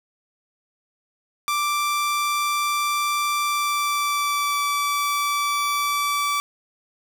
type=tone with pitch glide; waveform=sawtooth; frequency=1174.7 to 1157.2 Hz; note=D6 to D6; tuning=0 to -26 cents; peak=-17 dBFS; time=1.48-6.4 s; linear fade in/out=0 ms; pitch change=-26 cents; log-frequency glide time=3.44-4.59 s; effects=none